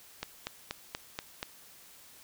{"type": "click train", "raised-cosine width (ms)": 0.2, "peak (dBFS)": -17, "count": 6, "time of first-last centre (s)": [0.23, 1.429], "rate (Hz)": 4.17, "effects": ["white hiss -55 dBFS RMS until 2.23 s"]}